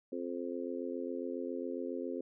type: harmonic tone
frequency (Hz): 87.31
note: F2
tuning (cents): 0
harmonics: 3 / 4 / 5 / 6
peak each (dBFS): -40 / -41 / -42 / -43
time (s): 0.12-2.21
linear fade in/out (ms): 5
effects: none